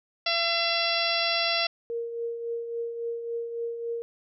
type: harmonic tone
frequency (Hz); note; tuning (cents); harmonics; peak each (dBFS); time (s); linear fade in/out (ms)
677; E5; +46; 1 / 2 / 3 / 4 / 5 / 6 / 7 / 8; -30 / -34 / -33 / -30 / -31 / -33 / -31 / -34; 0.26-1.67; 5
type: tone with tremolo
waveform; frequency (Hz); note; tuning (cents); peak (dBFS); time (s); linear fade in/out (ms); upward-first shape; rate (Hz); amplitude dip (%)
sine; 466.2; A#4; 0; -27; 1.9-4.02; 0; triangle; 3.6; 55
effects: none